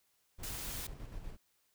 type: noise with tremolo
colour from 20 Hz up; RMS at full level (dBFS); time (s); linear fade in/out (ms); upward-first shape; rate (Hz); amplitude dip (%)
brown; -44; 0.38-1.37; 20; square; 8.1; 40
type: noise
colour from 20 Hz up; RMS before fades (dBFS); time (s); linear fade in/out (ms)
white; -43; 0.43-0.87; 5
effects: white hiss -75 dBFS RMS until 1.74 s